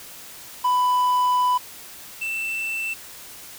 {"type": "tone pair in turn", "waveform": "triangle", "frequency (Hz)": [995, 2668], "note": ["B5", "E7"], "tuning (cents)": [13, 20], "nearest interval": "octave + perfect fourth", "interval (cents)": 1707, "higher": "second", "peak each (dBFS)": [-15, -23], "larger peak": "first", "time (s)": [[0.64, 1.58], [2.21, 2.94]], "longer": "first", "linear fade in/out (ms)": 10, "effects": ["white hiss -41 dBFS RMS until 3.58 s"]}